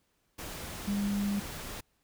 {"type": "tone in noise", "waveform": "sine", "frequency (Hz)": 202, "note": "G#3", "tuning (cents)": -48, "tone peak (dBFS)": -28, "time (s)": [0.87, 1.4], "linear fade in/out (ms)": 10, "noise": "pink", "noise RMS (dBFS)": -41, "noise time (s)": [0.38, 1.81], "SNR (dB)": 10, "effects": ["pink hiss -74 dBFS RMS until 2.03 s"]}